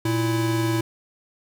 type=tone pair together; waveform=square; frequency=116.54 / 329.6 Hz; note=A#2 / E4; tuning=0 / 0 cents; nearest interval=octave + tritone; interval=1800 cents; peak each=-24 dBFS; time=0.05-0.81 s; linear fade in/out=5 ms; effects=none